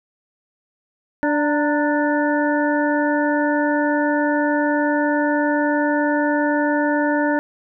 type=harmonic tone with a mistuned harmonic; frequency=293.7 Hz; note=D4; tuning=in tune; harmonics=1 / 2 / 3 / 5 / 6; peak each=-19 / -22 / -24 / -26 / -27 dBFS; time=1.23-7.39 s; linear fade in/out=0 ms; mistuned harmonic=3; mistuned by=+59 cents; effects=none